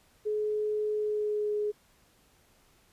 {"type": "tone with pitch glide", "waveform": "sine", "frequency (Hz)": [424.3, 418.7], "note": ["G#4", "G#4"], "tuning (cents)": [37, 14], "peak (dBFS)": -27, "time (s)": [0.25, 1.72], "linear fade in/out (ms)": 20, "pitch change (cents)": -23, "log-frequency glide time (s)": [0.94, 1.53], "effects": ["pink hiss -64 dBFS RMS until 2.92 s", "resampled to 32000 Hz"]}